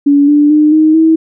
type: tone with pitch steps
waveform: sine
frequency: 285 / 293.7 / 302.6 / 311.9 / 321.4 Hz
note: C#4 / D4 / D#4 / D#4 / E4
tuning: +48 / 0 / -48 / +4 / -44 cents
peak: -4 dBFS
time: 0.06-1.16 s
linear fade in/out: 10 ms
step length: 220 ms
effects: none